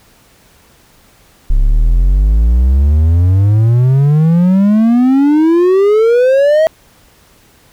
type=exponential sweep; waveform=triangle; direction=up; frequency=32.7 to 648 Hz; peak=-4 dBFS; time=1.5-6.67 s; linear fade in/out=0 ms; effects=pink hiss -47 dBFS RMS until 7.72 s